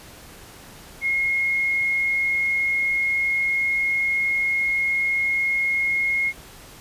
sine tone, 2154 Hz, C7, 50 cents sharp, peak -19 dBFS, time 1.01-6.33 s, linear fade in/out 50 ms, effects pink hiss -44 dBFS RMS until 6.8 s + resampled to 32000 Hz

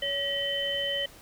sine tone cluster, 562 / 1917 / 3057 Hz, C#5 / A#6 / G7, +24 / +48 / -44 cents, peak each -33 / -34 / -29 dBFS, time 0.02-1.06 s, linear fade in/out 5 ms, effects pink hiss -51 dBFS RMS until 1.21 s

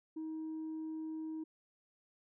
sine tone, 316.4 Hz, D#4, 29 cents sharp, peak -37 dBFS, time 0.16-1.44 s, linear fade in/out 10 ms, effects tanh soft clip ceiling -37 dBFS

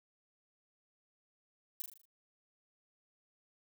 violet noise with echo, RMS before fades -39 dBFS, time 1.8-1.82 s, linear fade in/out 0 ms, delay 39 ms, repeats 6, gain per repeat -5 dB, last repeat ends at 2.054 s, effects none

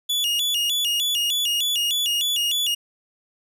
40% pulse tone with vibrato, 3136 Hz, G7, in tune, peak -19 dBFS, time 0.09-2.75 s, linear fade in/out 10 ms, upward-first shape square, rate 3.3 Hz, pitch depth 160 cents each way, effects none

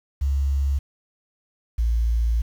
sine tone pair in turn, 69.3 / 57.25 Hz, C#2 / A#1, 0 / -31 cents, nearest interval minor third, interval 331 cents, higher first, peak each -18 / -17 dBFS, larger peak second, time 0.21-0.79 / 1.78-2.42 s, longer second, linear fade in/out 10 ms, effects tanh soft clip ceiling -13 dBFS + 8-bit

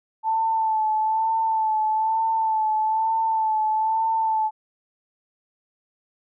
sine tone with vibrato, 880 Hz, A5, in tune, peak -19 dBFS, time 0.23-4.51 s, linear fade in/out 50 ms, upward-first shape sine, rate 1.1 Hz, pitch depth 30 cents each way, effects none

